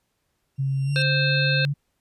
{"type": "tone with exponential growth", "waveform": "20% pulse", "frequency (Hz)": 2757, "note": "F7", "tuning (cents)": -23, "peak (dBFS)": -28, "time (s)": [0.56, 1.02], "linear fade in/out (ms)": 0, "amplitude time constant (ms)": 100}
{"type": "tone with pitch glide", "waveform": "sine", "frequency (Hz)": [135.8, 142.63], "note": ["C#3", "C#3"], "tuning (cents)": [-35, 50], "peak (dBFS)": -21, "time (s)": [0.58, 1.74], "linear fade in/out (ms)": 20, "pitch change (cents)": 85, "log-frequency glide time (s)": [0.85, 0.91]}
{"type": "harmonic tone", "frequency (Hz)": 523.3, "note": "C5", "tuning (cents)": 0, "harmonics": [1, 3, 5, 7, 8], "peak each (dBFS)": [-29, -25, -26, -29, -28], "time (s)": [0.96, 1.65], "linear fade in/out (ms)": 0}
{"effects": ["pink hiss -73 dBFS RMS until 2 s", "resampled to 32000 Hz"]}